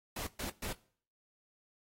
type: noise bursts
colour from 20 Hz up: pink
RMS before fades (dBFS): -40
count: 3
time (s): 0.16-0.73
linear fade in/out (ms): 5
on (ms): 110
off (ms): 120
effects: noise-tail reverb RT60 0.5 s tail -20 dB re dry + AAC 48 kbps